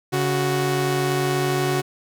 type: tone pair together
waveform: sawtooth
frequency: 140.69 / 370 Hz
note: C#3 / F#4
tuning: +26 / 0 cents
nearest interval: octave + perfect fourth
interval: 1674 cents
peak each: -19 / -18 dBFS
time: 0.12-1.82 s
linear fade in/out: 20 ms
effects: none